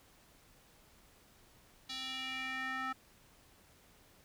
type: tone with band-pass filter sweep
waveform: square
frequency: 261.6 Hz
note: C4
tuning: in tune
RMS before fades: -40 dBFS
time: 1.89-2.93 s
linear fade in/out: 10 ms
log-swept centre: 4000 to 1400 Hz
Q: 3
effects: pink hiss -64 dBFS RMS until 4.24 s